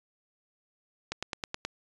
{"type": "click train", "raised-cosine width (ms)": 0.2, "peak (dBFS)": -15, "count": 6, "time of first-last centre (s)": [1.12, 1.65], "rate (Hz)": 9.43, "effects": ["resampled to 22050 Hz"]}